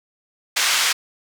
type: band-pass noise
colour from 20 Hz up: pink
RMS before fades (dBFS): -19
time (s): 0.56-0.93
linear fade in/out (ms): 10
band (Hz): 1600 to 7900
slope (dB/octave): 12
effects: none